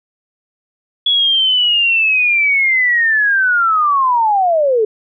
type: linear sweep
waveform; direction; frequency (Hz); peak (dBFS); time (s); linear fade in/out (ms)
sine; down; 3389 to 415.3; -10; 1.06-4.85; 5
effects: none